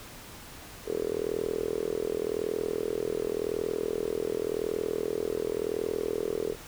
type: tone with band-pass filter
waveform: 5% pulse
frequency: 40.9 Hz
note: E1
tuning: 13 cents flat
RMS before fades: -31 dBFS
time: 0.85-6.56 s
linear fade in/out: 50 ms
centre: 430 Hz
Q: 8
effects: pink hiss -46 dBFS RMS until 6.67 s